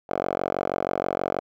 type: tone with band-pass filter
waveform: 5% pulse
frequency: 46.25 Hz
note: F#1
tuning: in tune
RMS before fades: -27 dBFS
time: 0.09-1.4 s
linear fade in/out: 10 ms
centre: 730 Hz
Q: 2.7
effects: none